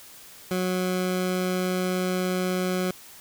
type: tone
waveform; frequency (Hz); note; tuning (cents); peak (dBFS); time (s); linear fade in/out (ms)
20% pulse; 183.3; F#3; -16; -19; 0.51-2.91; 2
effects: white hiss -47 dBFS RMS until 3.2 s